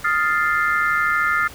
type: chord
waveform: sine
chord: F dominant seventh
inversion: third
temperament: equal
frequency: 1244.5 / 1396.9 / 1760 / 2093 Hz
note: Eb6 / F6 / A6 / C7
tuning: 0 / 0 / 0 / 0 cents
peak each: -22 / -20 / -23 / -25 dBFS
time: 0.04-1.48 s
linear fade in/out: 10 ms
effects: pink hiss -40 dBFS RMS until 1.54 s